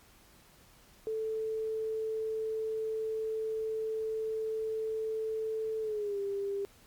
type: tone with pitch glide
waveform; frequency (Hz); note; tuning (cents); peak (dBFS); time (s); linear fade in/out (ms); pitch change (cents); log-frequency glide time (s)
sine; 440 to 398.8; A4 to G4; 0 to +30; -31; 1.07-6.65; 0; -170; 5.81-6.19
effects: pink hiss -60 dBFS RMS until 6.86 s + MP3 96 kbps